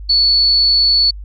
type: tone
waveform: sine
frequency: 4435 Hz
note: C#8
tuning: in tune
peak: -9 dBFS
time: 0.09-1.11 s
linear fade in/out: 10 ms
effects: added 50 Hz sine -27 dBFS peak until 1.24 s